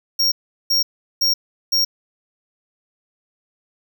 square tone bursts, 5570 Hz, F8, 5 cents flat, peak -15 dBFS, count 4, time 0.19-1.85 s, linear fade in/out 10 ms, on 130 ms, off 380 ms, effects none

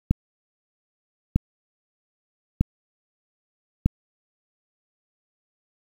click train, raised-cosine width 5 ms, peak -5 dBFS, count 4, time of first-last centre 0.11-3.86 s, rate 0.8 Hz, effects 7-bit

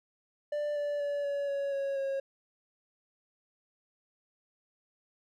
triangle tone with pitch steps, 590 / 582.2 / 574.5 / 566.9 / 559.5 / 552.1 / 544.8 Hz, D5 / D5 / D5 / C#5 / C#5 / C#5 / C#5, +8 / -15 / -38 / +39 / +16 / -7 / -30 cents, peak -28 dBFS, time 0.52-2.2 s, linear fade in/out 5 ms, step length 240 ms, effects none

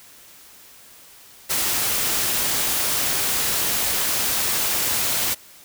white noise, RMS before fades -22 dBFS, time 1.49-5.35 s, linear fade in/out 20 ms, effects white hiss -47 dBFS RMS until 5.64 s

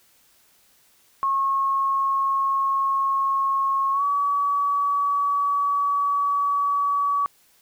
sine tone with pitch glide, 1089 to 1137.9 Hz, C#6 to C#6, -31 to +45 cents, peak -19 dBFS, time 1.23-7.26 s, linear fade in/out 0 ms, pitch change +76 cents, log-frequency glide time 3.92-4.04 s, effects white hiss -59 dBFS RMS until 7.61 s

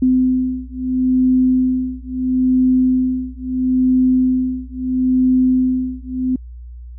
sine beating tone pair, 255.5 / 256.25 Hz, C4 / C4, -41 / -36 cents, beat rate 0.75 Hz, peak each -16 dBFS, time 0.02-6.36 s, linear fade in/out 5 ms, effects added 60 Hz sine -31 dBFS peak until 6.98 s

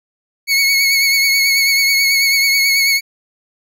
25% pulse tone with vibrato, 2206 Hz, C#7, 9 cents flat, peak -7 dBFS, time 0.47-3.01 s, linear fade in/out 50 ms, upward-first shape triangle, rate 9.2 Hz, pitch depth 38 cents each way, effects none

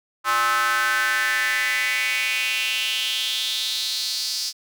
square tone with high-pass filter sweep, 117.8 Hz, A#2, 19 cents sharp, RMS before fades -23 dBFS, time 0.24-4.53 s, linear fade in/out 50 ms, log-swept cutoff 1200 to 5000 Hz, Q 4.7, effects none

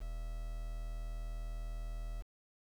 triangle tone with quantisation, 40 Hz, D#1, 49 cents sharp, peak -36 dBFS, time 0-2.23 s, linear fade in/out 20 ms, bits 9, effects none

